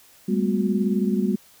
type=tone cluster; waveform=sine; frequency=196.1 / 214.8 / 248.6 / 364 Hz; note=G3 / A3 / B3 / F#4; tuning=+1 / -41 / +12 / -28 cents; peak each=-22 / -24 / -28 / -28 dBFS; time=0.28-1.36 s; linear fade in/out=10 ms; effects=white hiss -53 dBFS RMS until 1.6 s